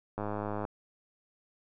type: click train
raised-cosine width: 1 ms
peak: -21 dBFS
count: 50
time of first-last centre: 0.18-0.651 s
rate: 104 Hz
effects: none